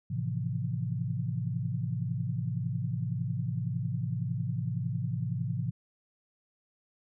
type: chord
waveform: sine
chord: F major seventh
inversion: first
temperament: just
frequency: 109.13 / 130.96 / 163.7 / 174.61 Hz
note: A2 / C3 / E3 / F3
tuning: -14 / +2 / -12 / 0 cents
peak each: -34 / -33 / -36 / -39 dBFS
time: 0.1-5.71 s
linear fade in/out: 10 ms
effects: none